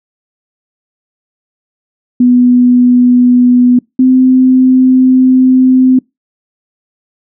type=tone pair in turn; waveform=sine; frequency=246.9 / 257.5 Hz; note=B3 / C4; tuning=0 / -28 cents; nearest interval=minor second; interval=72 cents; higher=second; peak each=-3 dBFS; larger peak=neither; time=2.2-3.79 / 3.99-5.99 s; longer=second; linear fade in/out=5 ms; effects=noise-tail reverb RT60 0.2 s tail -26 dB re dry